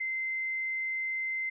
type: tone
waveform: sine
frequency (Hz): 2074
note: C7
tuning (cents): -16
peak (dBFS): -30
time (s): 0-1.5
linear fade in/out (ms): 10
effects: none